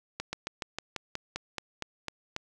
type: slowing click train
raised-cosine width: 0.2 ms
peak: -16 dBFS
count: 12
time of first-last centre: 0.2-2.364 s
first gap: 130 ms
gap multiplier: 1.08
effects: none